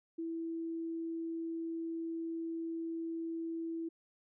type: tone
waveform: sine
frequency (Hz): 329.6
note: E4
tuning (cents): 0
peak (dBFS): -36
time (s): 0.18-3.89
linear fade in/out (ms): 10
effects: none